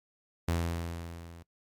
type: tone with level ramp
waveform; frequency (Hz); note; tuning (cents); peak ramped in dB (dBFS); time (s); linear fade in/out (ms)
sawtooth; 84.5; E2; +43; -22 to -44; 0.48-1.43; 5
effects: noise-tail reverb RT60 0.1 s tail -21 dB re dry + MP3 96 kbps